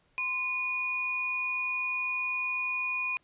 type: tone pair together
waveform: sine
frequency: 1033 / 2457 Hz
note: C6 / D#7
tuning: -22 / -22 cents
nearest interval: octave + minor third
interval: 1500 cents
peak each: -38 / -29 dBFS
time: 0.18-3.17 s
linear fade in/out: 0 ms
effects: pink hiss -69 dBFS RMS until 3.23 s + resampled to 8000 Hz